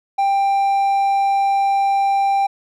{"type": "tone", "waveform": "triangle", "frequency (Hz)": 790, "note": "G5", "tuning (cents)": 13, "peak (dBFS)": -12, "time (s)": [0.18, 2.47], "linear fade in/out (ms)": 10, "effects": []}